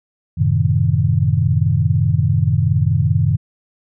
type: chord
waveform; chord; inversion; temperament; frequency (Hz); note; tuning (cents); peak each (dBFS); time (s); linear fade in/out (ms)
sine; F# diminished seventh; none; equal; 92.5 / 110 / 130.81 / 155.56; F#2 / A2 / C3 / Eb3; 0 / 0 / 0 / 0; -18; 0.37-3.37; 20
effects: none